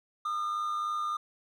triangle tone pair together, 1215.2 / 1318.5 Hz, D#6 / E6, -41 / 0 cents, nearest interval minor second, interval 141 cents, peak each -28 / -38 dBFS, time 0.25-1.17 s, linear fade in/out 5 ms, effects none

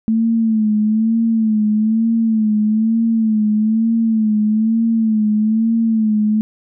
sine tone with vibrato, 220 Hz, A3, in tune, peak -12 dBFS, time 0.08-6.41 s, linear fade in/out 0 ms, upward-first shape sine, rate 1.1 Hz, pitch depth 65 cents each way, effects none

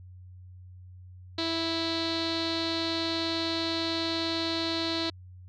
sawtooth tone with low-pass filter, 329 Hz, E4, 3 cents flat, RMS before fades -30 dBFS, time 1.38-5.1 s, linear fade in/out 5 ms, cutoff 4100 Hz, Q 9.7, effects added 91 Hz sine -45 dBFS peak until 5.48 s

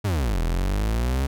40% pulse exponential two-way sweep, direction down then up, 109.2 to 40 to 69.9 Hz, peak -20 dBFS, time 0.04-1.27 s, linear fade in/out 10 ms, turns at 0.41 s, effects none

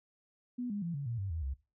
sine tone with pitch steps, 246 / 204.5 / 169.98 / 141.29 / 117.45 / 97.63 / 81.15 / 67.45 Hz, B3 / G#3 / F3 / C#3 / A#2 / G2 / E2 / C#2, -7 / -26 / -47 / +33 / +13 / -7 / -27 / -47 cents, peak -34 dBFS, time 0.58-1.54 s, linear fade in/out 10 ms, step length 120 ms, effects noise-tail reverb RT60 0.3 s tail -18 dB re dry

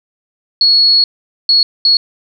sine tone bursts at uneven times, 4351 Hz, C#8, 33 cents flat, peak -6 dBFS, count 3, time 0.61-1.04 / 1.49-1.63 / 1.85-1.97 s, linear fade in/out 2 ms, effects none

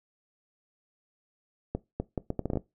accelerating click train, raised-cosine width 2 ms, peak -16 dBFS, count 10, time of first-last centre 1.75-2.573 s, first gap 250 ms, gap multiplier 0.71, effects noise-tail reverb RT60 0.2 s tail -19 dB re dry

